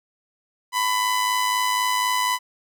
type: tone with amplitude modulation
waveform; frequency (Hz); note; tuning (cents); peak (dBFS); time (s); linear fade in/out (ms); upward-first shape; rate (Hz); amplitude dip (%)
sawtooth; 1000; B5; +21; -14; 0.72-2.39; 50; sine; 104; 45
effects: none